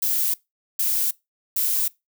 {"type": "noise bursts", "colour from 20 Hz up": "violet", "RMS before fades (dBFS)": -22, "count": 3, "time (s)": [0.02, 1.88], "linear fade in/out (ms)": 5, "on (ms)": 320, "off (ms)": 450, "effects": ["noise-tail reverb RT60 0.2 s tail -22 dB re dry"]}